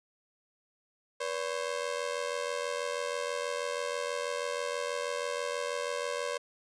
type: ring-modulated tone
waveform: sawtooth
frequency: 529 Hz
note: C5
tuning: 19 cents sharp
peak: -25 dBFS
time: 1.2-6.38 s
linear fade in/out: 10 ms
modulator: 43.1 Hz
effects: resampled to 22050 Hz